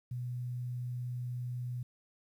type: tone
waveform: sine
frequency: 123.47 Hz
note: B2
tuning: in tune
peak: -35 dBFS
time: 0.11-1.83 s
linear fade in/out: 5 ms
effects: 11-bit